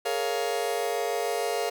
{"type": "chord", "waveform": "40% pulse", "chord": "Bb minor seventh", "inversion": "third", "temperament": "just", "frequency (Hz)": [419.5, 466.2, 559.4, 699.2], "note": ["Ab4", "Bb4", "Db5", "F5"], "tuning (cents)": [17, 0, 16, 2], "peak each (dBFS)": [-31, -30, -33, -30], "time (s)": [0.05, 1.7], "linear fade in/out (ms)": 10, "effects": []}